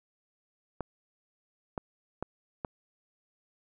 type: clicks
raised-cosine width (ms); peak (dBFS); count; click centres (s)
1; -19; 4; 0.807 / 1.778 / 2.226 / 2.648
effects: none